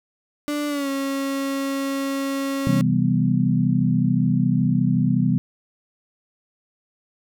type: tone with pitch glide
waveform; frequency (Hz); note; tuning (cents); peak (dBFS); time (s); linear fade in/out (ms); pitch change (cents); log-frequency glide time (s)
35% pulse; 293.7 to 274; D4 to C#4; 0 to -20; -21; 0.48-2.81; 0; -120; 0.68-0.89
type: chord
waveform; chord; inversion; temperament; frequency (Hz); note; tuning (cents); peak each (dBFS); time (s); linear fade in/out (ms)
sine; C major seventh; none; equal; 130.81 / 164.81 / 196 / 246.9; C3 / E3 / G3 / B3; 0 / 0 / 0 / 0; -22; 2.67-5.38; 0
effects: none